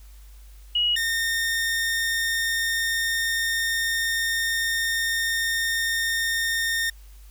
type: tone pair in turn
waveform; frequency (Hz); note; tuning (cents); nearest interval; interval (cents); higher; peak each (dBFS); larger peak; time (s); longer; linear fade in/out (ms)
sine / sawtooth; 2903 / 1828.8; F#7 / A#6; -34 / -34; minor sixth; 800; first; -19; neither; 0.75-0.96 / 0.96-6.9; second; 5
effects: added 50 Hz sine -43 dBFS peak until 7.3 s + white hiss -57 dBFS RMS until 7.3 s

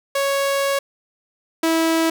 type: tone pair in turn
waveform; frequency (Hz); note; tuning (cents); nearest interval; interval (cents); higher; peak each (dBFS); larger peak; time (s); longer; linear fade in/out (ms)
sawtooth; 554.4 / 326.1; C#5 / E4; 0 / -19; major sixth; 919; first; -14 / -12; second; 0.15-0.79 / 1.63-2.1; first; 5
effects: none

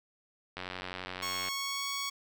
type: click train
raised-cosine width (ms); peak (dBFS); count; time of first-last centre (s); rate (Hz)
0.3; -22; 85; 0.57-1.485; 91.8
type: tone with pitch glide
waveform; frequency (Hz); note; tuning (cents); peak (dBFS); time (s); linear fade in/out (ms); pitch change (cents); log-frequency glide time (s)
10% pulse; 1100 to 1114.7; C#6 to C#6; -14 to +9; -25; 1.22-2.1; 10; +23; 1.45-1.88
effects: none

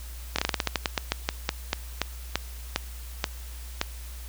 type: slowing click train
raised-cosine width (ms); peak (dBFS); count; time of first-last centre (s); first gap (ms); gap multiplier
0.2; -6; 20; 0.36-3.814; 25; 1.19
effects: added 60 Hz sine -37 dBFS peak until 4.28 s + white hiss -47 dBFS RMS until 4.28 s

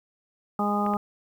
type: harmonic tone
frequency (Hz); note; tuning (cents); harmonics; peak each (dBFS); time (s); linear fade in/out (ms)
205.8; G#3; -16; 1 / 2 / 3 / 4 / 5 / 6; -26 / -33 / -34 / -28 / -38 / -29; 0.59-0.97; 2
type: clicks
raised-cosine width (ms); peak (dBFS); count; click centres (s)
0.5; -23; 2; 0.864 / 0.937
effects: 9-bit

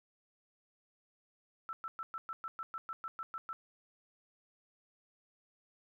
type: tone bursts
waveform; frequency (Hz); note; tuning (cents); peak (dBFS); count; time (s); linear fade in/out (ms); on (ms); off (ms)
sine; 1326; E6; +10; -38; 13; 1.69-3.53; 0; 40; 110
effects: 13-bit

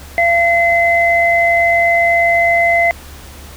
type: tone pair together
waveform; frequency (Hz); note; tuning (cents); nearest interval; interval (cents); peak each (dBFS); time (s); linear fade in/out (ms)
sine; 684 / 2048; F5 / C7; -36 / -38; octave + perfect fifth; 1898; -12; 0.18-2.91; 0
effects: added 72 Hz sine -35 dBFS peak until 3.56 s + pink hiss -37 dBFS RMS until 3.56 s

